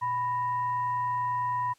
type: tone with frequency modulation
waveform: sine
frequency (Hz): 990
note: B5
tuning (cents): +4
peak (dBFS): -26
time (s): 0.01-1.74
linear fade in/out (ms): 20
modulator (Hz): 871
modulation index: 0.34
effects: white hiss -64 dBFS RMS until 1.78 s + low-pass 9000 Hz 12 dB/octave